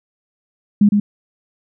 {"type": "tone with echo", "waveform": "sine", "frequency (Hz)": 205.7, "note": "G#3", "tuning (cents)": -16, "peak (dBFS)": -7, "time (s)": [0.81, 0.89], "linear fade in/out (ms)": 5, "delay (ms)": 110, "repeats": 1, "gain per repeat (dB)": -4, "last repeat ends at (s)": 1, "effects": []}